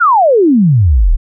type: exponential sweep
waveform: sine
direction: down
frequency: 1483 to 32.5 Hz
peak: -5 dBFS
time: 0-1.17 s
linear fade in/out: 20 ms
effects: none